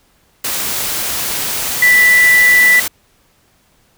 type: tone in noise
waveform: sine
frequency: 1975.5 Hz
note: B6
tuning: in tune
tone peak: -6 dBFS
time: 1.82-2.8 s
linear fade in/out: 5 ms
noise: white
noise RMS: -19 dBFS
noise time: 0.44-2.88 s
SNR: +10 dB
effects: pink hiss -55 dBFS RMS until 3.97 s